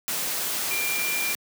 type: tone in noise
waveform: sine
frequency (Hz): 2381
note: D7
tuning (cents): +23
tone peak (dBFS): -27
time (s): 0.71-1.33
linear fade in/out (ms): 0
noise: white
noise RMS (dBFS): -28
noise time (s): 0.08-1.35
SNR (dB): -2
effects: high-pass 150 Hz 12 dB/octave

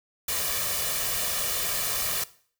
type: noise with comb filter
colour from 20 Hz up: white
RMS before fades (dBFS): -28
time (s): 0.28-2.24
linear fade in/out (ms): 5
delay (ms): 1.7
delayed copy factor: +0.6
effects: noise-tail reverb RT60 0.5 s tail -18 dB re dry

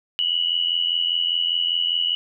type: tone pair together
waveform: sine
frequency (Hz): 2897 / 2982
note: F#7 / F#7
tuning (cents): -37 / +13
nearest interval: minor second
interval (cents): 50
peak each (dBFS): -22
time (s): 0.19-2.15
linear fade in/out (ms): 0
effects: none

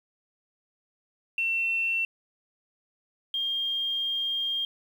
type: tone pair in turn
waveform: sine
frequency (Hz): 2701 / 3212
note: E7 / G7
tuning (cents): +42 / +41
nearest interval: minor third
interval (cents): 299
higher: second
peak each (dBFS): -24 / -26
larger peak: first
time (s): 1.38-2.05 / 3.34-4.65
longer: second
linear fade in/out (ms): 2
effects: 9-bit

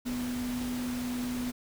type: tone in noise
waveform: sine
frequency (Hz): 246.9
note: B3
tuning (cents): 0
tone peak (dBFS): -31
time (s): 0.05-1.52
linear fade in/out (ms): 20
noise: pink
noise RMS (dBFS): -41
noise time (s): 0.05-1.52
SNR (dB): +7
effects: none

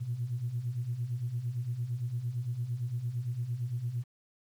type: beating tone pair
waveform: sine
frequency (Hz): 114.6 / 123.4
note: A#2 / B2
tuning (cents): -29 / -1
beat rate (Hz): 8.8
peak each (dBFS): -37 / -32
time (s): 0-4.04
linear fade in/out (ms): 20
effects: tanh soft clip ceiling -24 dBFS + 10-bit

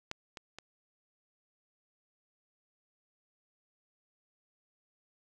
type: clicks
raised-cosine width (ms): 0.2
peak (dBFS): -19 / -26 / -27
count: 3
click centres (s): 0.114 / 0.372 / 0.586
effects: none

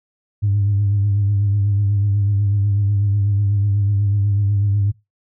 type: tone with vibrato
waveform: sine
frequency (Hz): 101.2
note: G#2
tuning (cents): -44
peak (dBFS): -13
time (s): 0.42-4.92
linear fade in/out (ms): 20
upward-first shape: triangle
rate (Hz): 8.1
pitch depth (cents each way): 55
effects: noise-tail reverb RT60 0.2 s tail -19 dB re dry + tanh soft clip ceiling -10 dBFS

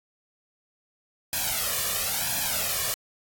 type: noise with flanger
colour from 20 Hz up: white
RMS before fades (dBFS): -27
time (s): 1.33-2.94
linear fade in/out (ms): 0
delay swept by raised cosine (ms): 1.2 to 1.73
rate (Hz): 0.99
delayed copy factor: +0.95
effects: AAC 64 kbps

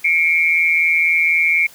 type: tone pair together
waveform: sine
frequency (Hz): 2173 / 2337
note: C#7 / D7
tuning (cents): -35 / -9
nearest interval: minor second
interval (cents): 126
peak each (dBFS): -15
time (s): 0.04-1.67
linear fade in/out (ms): 10
effects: white hiss -44 dBFS RMS until 1.74 s

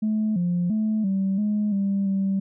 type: tone with pitch steps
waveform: sine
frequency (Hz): 215.6 / 175.8 / 216.5 / 193.2 / 209.7 / 197.5 / 194.3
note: A3 / F3 / A3 / G3 / G#3 / G3 / G3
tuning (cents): -35 / +12 / -28 / -25 / +17 / +13 / -15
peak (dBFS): -19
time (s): 0.02-2.4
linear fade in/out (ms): 10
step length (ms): 340
effects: tanh soft clip ceiling -17 dBFS

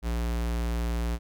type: tone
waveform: square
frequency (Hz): 58.27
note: A#1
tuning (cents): 0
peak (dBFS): -27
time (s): 0.02-1.19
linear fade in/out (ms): 50
effects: none

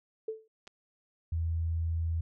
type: tone with exponential decay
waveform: sine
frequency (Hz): 440.1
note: A4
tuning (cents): 0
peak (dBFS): -29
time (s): 0.28-0.48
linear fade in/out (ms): 5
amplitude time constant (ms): 42
type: clicks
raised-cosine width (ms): 0.2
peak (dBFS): -33 / -30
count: 2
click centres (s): 0.671 / 0.676
type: tone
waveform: sine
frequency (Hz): 82.41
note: E2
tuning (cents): 0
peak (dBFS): -28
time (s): 1.32-2.21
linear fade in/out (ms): 5
effects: none

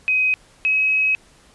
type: tone pair in turn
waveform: sine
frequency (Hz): 2521 / 2552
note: D#7 / D#7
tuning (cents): +22 / +43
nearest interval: unison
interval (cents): 21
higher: second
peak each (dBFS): -15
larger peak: neither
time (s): 0.08-0.34 / 0.65-1.15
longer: second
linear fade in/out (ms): 0
effects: pink hiss -52 dBFS RMS until 1.54 s + resampled to 24000 Hz

